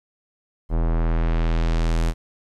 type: tone with low-pass filter sweep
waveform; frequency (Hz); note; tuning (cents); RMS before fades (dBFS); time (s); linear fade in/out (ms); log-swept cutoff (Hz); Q
square; 41.2; E1; 0; -20; 0.69-2.14; 50; 820 to 11000; 0.83
effects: 10-bit